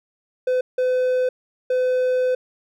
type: tone bursts at uneven times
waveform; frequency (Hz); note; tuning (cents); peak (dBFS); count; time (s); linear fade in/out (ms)
triangle; 507; B4; +45; -15; 3; 0.47-0.61 / 0.78-1.29 / 1.7-2.35; 5
effects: none